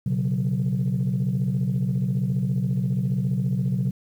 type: chord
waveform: sine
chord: B suspended second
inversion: none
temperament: equal with one note detuned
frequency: 123.9 / 138.59 / 185 Hz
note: B2 / C#3 / F#3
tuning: +6 / 0 / 0 cents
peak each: -24 dBFS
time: 0.06-3.91 s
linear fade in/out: 5 ms
effects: tanh soft clip ceiling -16 dBFS + 9-bit